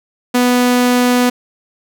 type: tone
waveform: sawtooth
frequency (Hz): 246.9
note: B3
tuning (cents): 0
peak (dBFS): -6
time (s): 0.34-1.3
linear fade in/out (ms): 10
effects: none